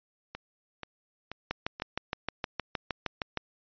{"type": "two click trains", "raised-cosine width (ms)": 0.3, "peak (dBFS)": [-14, -22], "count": [13, 4], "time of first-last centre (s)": [[1.51, 3.373], [0.35, 1.799]], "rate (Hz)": [6.44, 2.07], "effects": ["resampled to 11025 Hz"]}